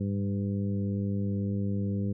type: harmonic tone with a mistuned harmonic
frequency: 99.8 Hz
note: G2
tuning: 32 cents sharp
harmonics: 1 / 2 / 3 / 4 / 5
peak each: -30 / -30 / -40 / -42 / -43 dBFS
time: 0-2.13 s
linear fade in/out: 10 ms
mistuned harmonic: 1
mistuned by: +32 cents
effects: none